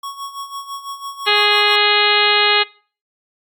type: tone with tremolo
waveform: square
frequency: 1108.7 Hz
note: C#6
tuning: in tune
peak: -25 dBFS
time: 0.03-1.76 s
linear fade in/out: 5 ms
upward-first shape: sine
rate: 6 Hz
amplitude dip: 70%
type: harmonic tone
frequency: 415.3 Hz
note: G#4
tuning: in tune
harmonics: 1 / 2 / 3 / 4 / 5 / 6 / 7 / 8 / 9 / 10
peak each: -21 / -21 / -21 / -21 / -21 / -21 / -21 / -21 / -21 / -21 dBFS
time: 1.26-2.64 s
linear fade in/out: 20 ms
effects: noise-tail reverb RT60 0.4 s tail -22 dB re dry + Opus 48 kbps